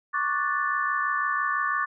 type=chord; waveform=sine; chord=D major seventh; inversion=third; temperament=equal; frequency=1108.7 / 1174.7 / 1480 / 1760 Hz; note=C#6 / D6 / F#6 / A6; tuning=0 / 0 / 0 / 0 cents; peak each=-29 / -28 / -32 / -28 dBFS; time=0.13-1.86 s; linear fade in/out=20 ms; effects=none